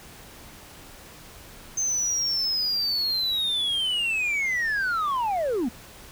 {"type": "linear sweep", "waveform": "sine", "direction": "down", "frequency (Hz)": [6300, 214.9], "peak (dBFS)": -20, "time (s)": [1.77, 5.69], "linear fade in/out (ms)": 10, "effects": ["tanh soft clip ceiling -22 dBFS", "pink hiss -46 dBFS RMS until 6.11 s"]}